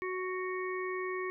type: harmonic tone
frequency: 370 Hz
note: F#4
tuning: in tune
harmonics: 1 / 3 / 5 / 6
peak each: -35 / -40 / -42 / -43 dBFS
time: 0.02-1.3 s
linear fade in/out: 0 ms
effects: none